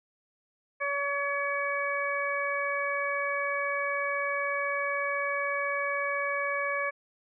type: harmonic tone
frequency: 566 Hz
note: C#5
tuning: 36 cents sharp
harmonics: 1 / 2 / 3 / 4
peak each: -33 / -33 / -33 / -33 dBFS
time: 0.8-6.91 s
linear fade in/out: 20 ms
effects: none